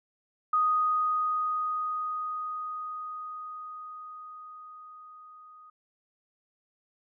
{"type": "tone with level ramp", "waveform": "sine", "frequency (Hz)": 1244.5, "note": "D#6", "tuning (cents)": 0, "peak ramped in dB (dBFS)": [-21, -49], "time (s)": [0.53, 5.7], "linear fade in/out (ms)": 5, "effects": []}